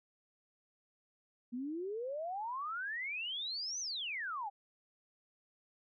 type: exponential two-way sweep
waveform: sine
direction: up then down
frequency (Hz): 234.1 to 6270 to 768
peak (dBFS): -37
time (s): 1.52-4.5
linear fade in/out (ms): 20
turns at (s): 3.8
effects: none